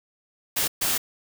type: noise bursts at uneven times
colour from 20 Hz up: white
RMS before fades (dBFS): -24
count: 2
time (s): 0.56-0.68 / 0.81-0.98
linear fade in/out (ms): 10
effects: none